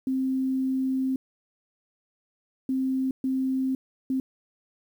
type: tone bursts at uneven times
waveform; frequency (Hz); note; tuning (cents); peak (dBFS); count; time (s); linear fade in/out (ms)
sine; 262.8; C4; +8; -23; 4; 0.07-1.16 / 2.69-3.11 / 3.24-3.75 / 4.1-4.2; 2
effects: 9-bit